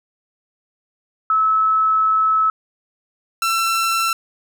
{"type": "tone pair in turn", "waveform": ["sine", "sawtooth"], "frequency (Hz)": [1299, 1344], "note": ["E6", "E6"], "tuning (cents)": [-26, 33], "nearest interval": "minor second", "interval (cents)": 59, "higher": "second", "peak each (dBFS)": -13, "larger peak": "neither", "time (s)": [[1.3, 2.5], [3.42, 4.13]], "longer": "first", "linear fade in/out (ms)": 2, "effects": []}